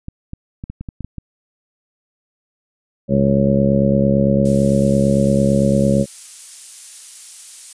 clicks, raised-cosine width 5 ms, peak -16 dBFS, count 9, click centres 0.084 / 0.334 / 0.639 / 0.7 / 0.81 / 0.888 / 1.007 / 1.046 / 1.183 s
harmonic tone, 68.9 Hz, C#2, 10 cents flat, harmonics 1 / 2 / 3 / 4 / 5 / 6 / 7 / 8, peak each -27 / -18 / -15 / -25 / -26 / -27 / -26 / -18 dBFS, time 3.08-6.06 s, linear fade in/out 50 ms
violet noise, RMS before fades -30 dBFS, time 4.45-7.73 s, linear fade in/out 5 ms
effects resampled to 22050 Hz

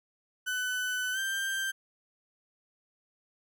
35% pulse tone with pitch glide, 1501 to 1575.6 Hz, F#6 to G6, +24 to +8 cents, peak -28 dBFS, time 0.46-1.72 s, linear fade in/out 20 ms, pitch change +84 cents, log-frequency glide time 1.12-1.19 s, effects none

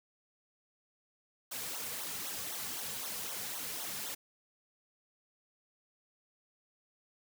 white noise with flanger, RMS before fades -40 dBFS, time 1.51-4.15 s, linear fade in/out 10 ms, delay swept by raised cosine 0.4 to 3.2 ms, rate 3.9 Hz, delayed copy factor -0.9, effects none

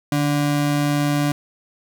square ring-modulated tone, 218.5 Hz, A3, 12 cents flat, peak -15 dBFS, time 0.12-1.32 s, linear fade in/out 2 ms, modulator 71 Hz, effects none

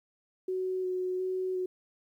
sine tone with vibrato, 370 Hz, F#4, in tune, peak -29 dBFS, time 0.48-1.66 s, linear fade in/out 5 ms, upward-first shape square, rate 1.4 Hz, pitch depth 11 cents each way, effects 11-bit

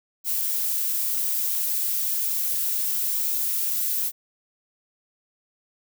violet noise, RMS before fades -25 dBFS, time 0.24-4.12 s, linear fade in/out 50 ms, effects none

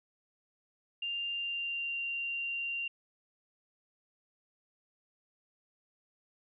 sine tone with pitch glide, 2794 to 2771 Hz, F7 to F7, 0 to -14 cents, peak -33 dBFS, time 1.02-2.88 s, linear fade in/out 5 ms, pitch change -14 cents, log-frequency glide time 1.32-1.98 s, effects none

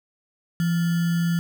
sine tone with sample-and-hold, 169.6 Hz, E3, 50 cents sharp, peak -19 dBFS, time 0.6-1.39 s, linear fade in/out 0 ms, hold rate 1575 Hz, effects none

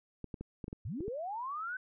clicks, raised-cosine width 3 ms, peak -28 dBFS, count 8, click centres 0.243 / 0.342 / 0.41 / 0.642 / 0.681 / 0.729 / 1.006 / 1.081 s
sine linear sweep, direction up, 74.1 to 1539 Hz, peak -36 dBFS, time 0.85-1.77 s, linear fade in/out 5 ms
effects none

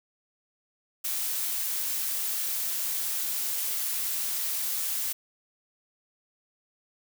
blue noise, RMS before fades -30 dBFS, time 1.04-5.13 s, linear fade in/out 10 ms, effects none

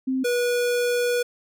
sine / square tone pair in turn, 261.6 / 485.8 Hz, C4 / B4, 0 / -29 cents, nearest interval major seventh, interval 1071 cents, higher second, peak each -21 dBFS, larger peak neither, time 0.07-0.24 / 0.24-1.23 s, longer second, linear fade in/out 10 ms, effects none

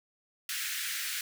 pink high-pass noise, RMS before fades -35 dBFS, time 0.49-1.21 s, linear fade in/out 2 ms, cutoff 1500 Hz, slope 48 dB/octave, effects none

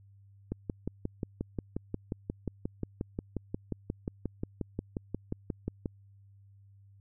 click train, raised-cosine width 3 ms, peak -20 dBFS, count 31, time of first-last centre 0.52-5.858 s, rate 5.62 Hz, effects added 99 Hz sine -55 dBFS peak until 7 s

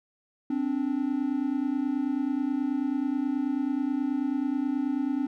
triangle tone pair together, 261.6 / 290.9 Hz, C4 / D4, 0 / -16 cents, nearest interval major second, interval 184 cents, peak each -26 dBFS, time 0.5-5.27 s, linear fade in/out 5 ms, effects none

